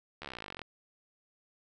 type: slowing click train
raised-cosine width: 0.3 ms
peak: -25 dBFS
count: 23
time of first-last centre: 0.22-0.617 s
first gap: 13 ms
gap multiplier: 1.03
effects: none